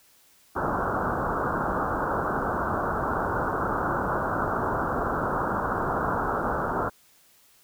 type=low-pass noise; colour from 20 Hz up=white; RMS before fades=-27 dBFS; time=0.55-6.9 s; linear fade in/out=20 ms; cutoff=1500 Hz; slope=96 dB/octave; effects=white hiss -59 dBFS RMS until 7.63 s